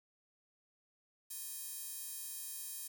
square tone with high-pass filter, 354.2 Hz, F4, 24 cents sharp, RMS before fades -45 dBFS, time 1.3-2.88 s, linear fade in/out 10 ms, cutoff 9300 Hz, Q 0.95, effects 11-bit

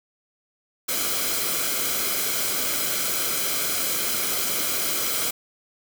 white noise with comb filter, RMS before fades -25 dBFS, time 0.88-5.31 s, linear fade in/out 10 ms, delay 1.1 ms, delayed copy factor -0.6, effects none

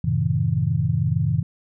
sine chord, F# diminished seventh, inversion none, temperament just, 92.5 / 111 / 133.2 / 159.84 Hz, F#2 / A2 / C3 / Eb3, 0 / +16 / +31 / +47 cents, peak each -26 / -24 / -23 / -23 dBFS, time 0.04-1.43 s, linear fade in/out 5 ms, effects none

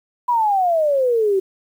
sine exponential sweep, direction down, 996 to 374.1 Hz, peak -14 dBFS, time 0.28-1.4 s, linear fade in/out 10 ms, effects 8-bit

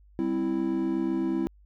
triangle chord, C major, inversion second, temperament equal, 196 / 261.6 / 329.6 Hz, G3 / C4 / E4, 0 / 0 / 0 cents, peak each -31 / -28 / -25 dBFS, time 0.19-1.47 s, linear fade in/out 0 ms, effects added 50 Hz sine -53 dBFS peak until 1.65 s

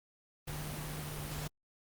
sine tone in noise, 150 Hz, D3, 37 cents sharp, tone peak -41 dBFS, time 0.47-1.48 s, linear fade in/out 10 ms, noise pink, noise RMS -42 dBFS, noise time 0.47-1.48 s, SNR -2 dB, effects Opus 32 kbps

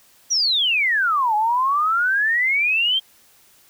sine exponential two-way sweep, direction down then up, 5980 to 830.6 to 3211 Hz, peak -16 dBFS, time 0.3-3 s, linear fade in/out 20 ms, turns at 1.35 s, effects white hiss -54 dBFS RMS until 3.69 s

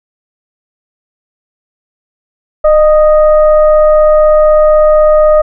sine tone with frequency modulation, 612 Hz, D#5, 29 cents flat, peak -3 dBFS, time 2.64-5.42 s, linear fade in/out 10 ms, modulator 630 Hz, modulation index 0.53, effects none

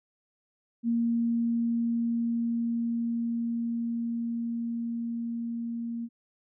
sine tone with level ramp, 233.1 Hz, A#3, in tune, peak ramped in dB -23 to -31 dBFS, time 0.83-6.09 s, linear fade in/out 50 ms, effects none

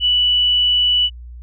sine tone, 2960 Hz, F#7, in tune, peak -12 dBFS, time 0-1.1 s, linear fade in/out 50 ms, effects added 60 Hz sine -32 dBFS peak until 1.42 s

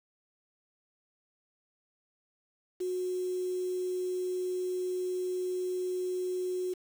sine tone with quantisation, 365.5 Hz, F#4, 21 cents flat, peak -30 dBFS, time 2.8-6.74 s, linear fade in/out 10 ms, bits 8, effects none

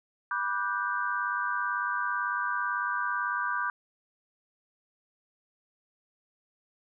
sine chord, G major seventh, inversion first, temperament just, 980 / 1176 / 1470 / 1568 Hz, B5 / D6 / F#6 / G6, -14 / +2 / -12 / 0 cents, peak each -34 / -32 / -35 / -32 dBFS, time 0.31-3.7 s, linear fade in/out 2 ms, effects none

